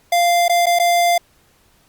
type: tone with dropouts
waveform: square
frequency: 695 Hz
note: F5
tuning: 9 cents flat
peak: -13 dBFS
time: 0.12-1.18 s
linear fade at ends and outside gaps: 5 ms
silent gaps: 0.482-0.495 / 0.659-0.666 / 0.789-0.797 s
effects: pink hiss -56 dBFS RMS until 1.88 s + Opus 48 kbps